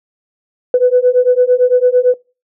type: beating tone pair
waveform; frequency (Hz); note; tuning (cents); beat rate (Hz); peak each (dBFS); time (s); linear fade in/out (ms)
sine; 493.9 / 502.8; B4 / B4; 0 / +31; 8.9; -10 / -10; 0.74-2.14; 2
effects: noise-tail reverb RT60 0.3 s tail -22 dB re dry + tanh soft clip ceiling 0 dBFS